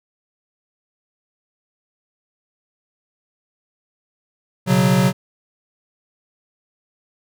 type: chord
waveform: square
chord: B suspended second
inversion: none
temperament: equal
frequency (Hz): 123.47 / 138.59 / 185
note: B2 / C#3 / F#3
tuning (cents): 0 / 0 / 0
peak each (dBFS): -21 / -19 / -16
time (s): 4.66-5.13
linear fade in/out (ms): 50
effects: none